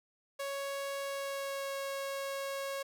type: tone with pitch glide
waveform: sawtooth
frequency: 555 to 549.6 Hz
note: C#5 to C#5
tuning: +2 to -15 cents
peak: -32 dBFS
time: 0.39-2.83 s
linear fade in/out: 10 ms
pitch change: -17 cents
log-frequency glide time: 0.99-1.75 s
effects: none